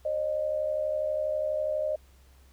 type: tone pair together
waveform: sine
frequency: 539 / 611.2 Hz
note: C#5 / D#5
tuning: -49 / -31 cents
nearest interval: major second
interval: 218 cents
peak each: -33 / -27 dBFS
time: 0.05-1.96 s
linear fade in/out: 5 ms
effects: added 66 Hz sine -54 dBFS peak until 2.52 s + pink hiss -63 dBFS RMS until 2.52 s